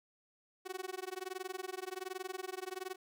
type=tone with amplitude modulation; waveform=sawtooth; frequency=373.2 Hz; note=F#4; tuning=15 cents sharp; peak=-33 dBFS; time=0.65-2.96 s; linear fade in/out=20 ms; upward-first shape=sine; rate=21.3 Hz; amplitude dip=100%; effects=none